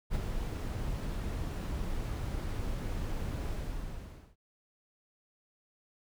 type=noise with ADSR envelope; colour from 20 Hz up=brown; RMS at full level=-29 dBFS; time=0.1-4.36 s; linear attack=54 ms; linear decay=17 ms; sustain=-6 dB; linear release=870 ms; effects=none